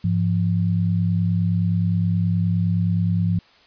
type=tone pair together; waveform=sine; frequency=102.4 / 171.99 Hz; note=G#2 / F3; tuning=-24 / -26 cents; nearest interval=major sixth; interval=898 cents; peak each=-20 dBFS; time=0.04-3.39 s; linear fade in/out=5 ms; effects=white hiss -53 dBFS RMS until 3.66 s + resampled to 11025 Hz